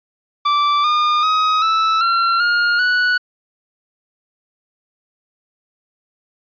45% pulse tone with pitch steps, 1167 / 1213.7 / 1262.4 / 1312.9 / 1365.5 / 1420.2 / 1477.1 Hz, D6 / D#6 / D#6 / E6 / F6 / F6 / F#6, -11 / -43 / +25 / -7 / -39 / +29 / -3 cents, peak -13 dBFS, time 0.45-3.18 s, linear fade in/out 10 ms, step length 390 ms, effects resampled to 11025 Hz

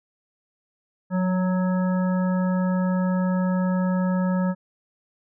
harmonic tone with a mistuned harmonic, 185 Hz, F#3, in tune, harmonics 1 / 3 / 5 / 7 / 9, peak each -20 / -30 / -34 / -37 / -39 dBFS, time 1.1-4.55 s, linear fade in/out 50 ms, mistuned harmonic 1, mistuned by -20 cents, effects none

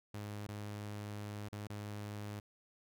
sawtooth tone with dropouts, 103.83 Hz, G#2, in tune, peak -38 dBFS, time 0.14-2.4 s, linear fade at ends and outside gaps 5 ms, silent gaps 0.47-0.487 / 1.486-1.526 / 1.672-1.699 s, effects none

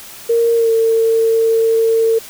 sine tone with pitch glide, 464.2 to 451.8 Hz, A#4 to A4, -7 to +46 cents, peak -10 dBFS, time 0.29-2.19 s, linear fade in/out 10 ms, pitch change -47 cents, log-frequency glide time 0.55-0.71 s, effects white hiss -35 dBFS RMS until 2.29 s

